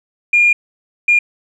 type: tone bursts at uneven times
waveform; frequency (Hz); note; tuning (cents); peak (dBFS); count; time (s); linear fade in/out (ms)
sine; 2415; D7; +48; -7; 2; 0.33-0.53 / 1.08-1.19; 5
effects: tanh soft clip ceiling -3 dBFS